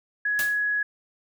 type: tone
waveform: sine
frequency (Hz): 1677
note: G#6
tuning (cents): +16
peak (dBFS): -22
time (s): 0.25-0.83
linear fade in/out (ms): 5
type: noise with exponential decay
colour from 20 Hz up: white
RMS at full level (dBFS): -28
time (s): 0.39-0.64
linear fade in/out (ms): 1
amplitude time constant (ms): 53
effects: none